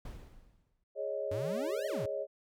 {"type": "noise with exponential decay", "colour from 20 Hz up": "brown", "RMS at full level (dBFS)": -40, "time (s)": [0.05, 0.84], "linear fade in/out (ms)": 5, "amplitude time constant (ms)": 170}
{"type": "chord", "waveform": "sine", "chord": "Ab suspended fourth", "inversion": "none", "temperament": "equal with one note detuned", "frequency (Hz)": [415.3, 554.4, 624.4], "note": ["Ab4", "Db5", "Eb5"], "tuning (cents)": [0, 0, 6], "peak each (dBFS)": [-40, -36, -38], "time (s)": [0.95, 2.27], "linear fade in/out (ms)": 50}
{"type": "exponential two-way sweep", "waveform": "square", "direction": "up then down", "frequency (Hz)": [91.2, 659.3, 91.2], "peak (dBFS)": -38, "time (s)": [1.31, 2.06], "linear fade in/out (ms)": 5, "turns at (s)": 1.87}
{"effects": []}